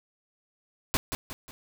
pink noise with echo, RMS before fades -25 dBFS, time 0.94-0.97 s, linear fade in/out 0 ms, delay 180 ms, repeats 3, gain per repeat -7 dB, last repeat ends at 1.51 s, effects none

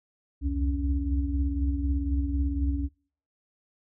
sine tone cluster, 65.4 / 69.4 / 83.4 / 282.1 Hz, C2 / C#2 / E2 / C#4, 0 / +3 / +21 / +30 cents, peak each -26 / -34 / -35 / -31 dBFS, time 0.41-2.89 s, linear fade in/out 50 ms, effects noise-tail reverb RT60 0.5 s tail -26 dB re dry

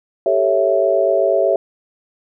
sine chord, A dominant seventh, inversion third, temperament equal, 392 / 440 / 554.4 / 659.3 Hz, G4 / A4 / C#5 / E5, 0 / 0 / 0 / 0 cents, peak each -19 / -22 / -17 / -16 dBFS, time 0.26-1.56 s, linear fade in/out 2 ms, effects none

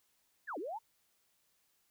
sine linear two-way sweep, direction down then up, 1856 to 272.7 to 947 Hz, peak -38 dBFS, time 0.47-0.79 s, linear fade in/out 20 ms, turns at 0.58 s, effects white hiss -75 dBFS RMS until 1.9 s

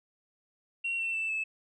sine tone with pitch steps, 2738 / 2696 / 2654 / 2613 Hz, F7 / E7 / E7 / E7, -35 / +38 / +11 / -16 cents, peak -28 dBFS, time 0.84-1.44 s, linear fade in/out 10 ms, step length 150 ms, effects tanh soft clip ceiling -26 dBFS

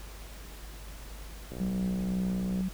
click train, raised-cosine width 2 ms, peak -27 dBFS, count 68, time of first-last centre 1.52-2.608 s, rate 61.6 Hz
sine tone with pitch glide, 189.2 to 187.13 Hz, F#3 to F#3, +39 to +20 cents, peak -28 dBFS, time 1.6-2.69 s, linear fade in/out 10 ms, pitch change -19 cents, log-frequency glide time 1.75-2.01 s
effects added 50 Hz sine -43 dBFS peak until 2.73 s + pink hiss -49 dBFS RMS until 2.73 s

